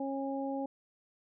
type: harmonic tone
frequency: 273 Hz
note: C#4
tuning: 26 cents flat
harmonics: 1 / 2 / 3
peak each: -35 / -38 / -40 dBFS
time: 0-0.66 s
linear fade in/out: 5 ms
effects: none